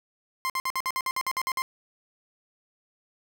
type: tone bursts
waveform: 30% pulse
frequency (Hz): 1049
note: C6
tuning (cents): +4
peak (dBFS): -23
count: 12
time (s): 0.45-1.62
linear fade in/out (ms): 0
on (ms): 48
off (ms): 54
effects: none